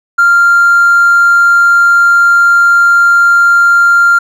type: tone with hard clipping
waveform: triangle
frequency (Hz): 1392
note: F6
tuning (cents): -6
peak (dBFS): -4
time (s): 0.18-4.19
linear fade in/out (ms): 10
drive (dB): 4
effects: none